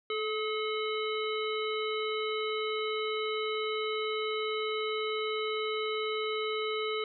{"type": "harmonic tone with a mistuned harmonic", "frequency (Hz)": 432.9, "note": "A4", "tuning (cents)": -28, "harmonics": [1, 3, 5, 7, 9], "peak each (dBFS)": [-32, -37, -39, -40, -42], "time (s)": [0.1, 7.04], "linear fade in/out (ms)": 2, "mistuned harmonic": 3, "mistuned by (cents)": -32, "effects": []}